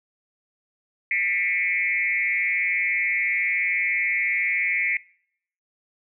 sine tone with frequency modulation, 2161 Hz, C#7, 45 cents flat, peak -20 dBFS, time 1.11-4.97 s, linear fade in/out 2 ms, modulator 177 Hz, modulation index 1.2, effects noise-tail reverb RT60 0.7 s tail -25 dB re dry

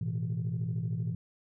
sine chord, A suspended second, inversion none, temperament equal with one note detuned, 110.45 / 123.47 / 164.81 Hz, A2 / B2 / E3, +7 / 0 / 0 cents, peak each -33 dBFS, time 0.01-1.15 s, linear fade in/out 5 ms, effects tanh soft clip ceiling -25 dBFS

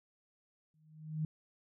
sine tone with exponential growth, 155.56 Hz, D#3, in tune, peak -30 dBFS, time 0.74-1.25 s, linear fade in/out 2 ms, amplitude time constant 110 ms, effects none

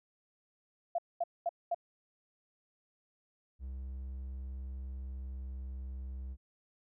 sine tone bursts, 687 Hz, F5, 29 cents flat, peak -29 dBFS, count 4, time 0.95-1.746 s, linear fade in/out 5 ms, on 34 ms, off 220 ms
triangle tone with pitch glide, 65.41 to 65 Hz, C2 to C2, 0 to -11 cents, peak -37 dBFS, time 3.59-6.37 s, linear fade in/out 50 ms, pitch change -11 cents, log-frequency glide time 4.97-5.5 s
effects none

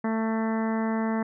harmonic tone, 222.5 Hz, A3, 20 cents sharp, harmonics 1 / 2 / 3 / 4 / 5 / 6 / 7 / 8 / 9, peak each -25 / -34 / -35 / -35 / -39 / -42 / -44 / -41 / -44 dBFS, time 0.04-1.23 s, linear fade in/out 5 ms, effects none

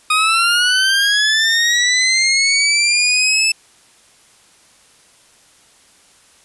20% pulse linear sweep, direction up, 1239 to 2637 Hz, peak -7 dBFS, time 0.1-3.52 s, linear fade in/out 5 ms, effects white hiss -50 dBFS RMS until 6.44 s + resampled to 24000 Hz

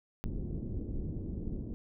pink low-pass noise, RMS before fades -37 dBFS, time 0.24-1.74 s, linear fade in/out 0 ms, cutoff 350 Hz, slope 24 dB/octave, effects none

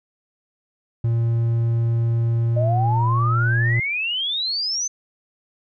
triangle tone with pitch glide, 116 to 117.69 Hz, A#2 to A#2, -8 to +17 cents, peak -15 dBFS, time 1.04-3.8 s, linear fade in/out 5 ms, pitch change +25 cents, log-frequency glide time 2.4-3.56 s
sine exponential sweep, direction up, 594 to 6250 Hz, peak -21 dBFS, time 2.56-4.88 s, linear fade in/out 10 ms
effects none

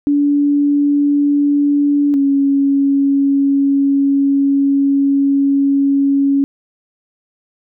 sine tone pair in turn, 287.9 / 277.8 Hz, D4 / C#4, -34 / +4 cents, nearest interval minor second, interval 62 cents, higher first, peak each -10 dBFS, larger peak neither, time 0.07-2.14 / 2.14-6.44 s, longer second, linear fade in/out 0 ms, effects none

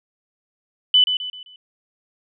sine tone with echo, 2999 Hz, F#7, 23 cents sharp, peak -10 dBFS, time 0.94-1.04 s, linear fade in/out 2 ms, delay 130 ms, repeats 4, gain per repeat -8 dB, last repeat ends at 1.56 s, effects none

